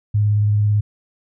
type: tone with vibrato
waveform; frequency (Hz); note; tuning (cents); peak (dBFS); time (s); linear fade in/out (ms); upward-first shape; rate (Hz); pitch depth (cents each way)
sine; 104.4; G#2; +10; -13; 0.14-0.81; 10; square; 18; 15
effects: none